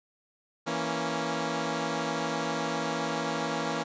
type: chord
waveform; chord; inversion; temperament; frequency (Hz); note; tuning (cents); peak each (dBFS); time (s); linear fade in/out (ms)
10% pulse; A# diminished; second; equal; 164.81 / 233.1 / 277.2; E3 / A#3 / C#4; 0 / 0 / 0; -25; 0.66-3.84; 20
effects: resampled to 16000 Hz